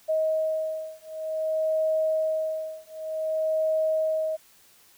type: beating tone pair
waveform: sine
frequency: 631 / 631.54 Hz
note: D#5 / D#5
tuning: +24 / +26 cents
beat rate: 0.54 Hz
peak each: -27 dBFS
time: 0.08-4.37 s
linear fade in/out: 20 ms
effects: white hiss -57 dBFS RMS until 4.97 s